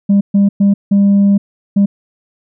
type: tone bursts at uneven times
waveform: sine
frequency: 200 Hz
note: G3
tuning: 35 cents sharp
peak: -4 dBFS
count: 5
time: 0.09-0.21 / 0.34-0.49 / 0.6-0.74 / 0.91-1.38 / 1.76-1.86 s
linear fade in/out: 10 ms
effects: tanh soft clip ceiling -5 dBFS